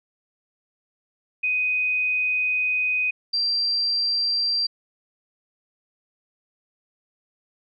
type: tone pair in turn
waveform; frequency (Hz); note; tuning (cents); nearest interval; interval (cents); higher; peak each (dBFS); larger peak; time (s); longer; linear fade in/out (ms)
sine; 2500 / 4717; D#7 / D8; +8 / +7; major seventh; 1099; second; -20; neither; 1.43-3.11 / 3.33-4.67; first; 10
effects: none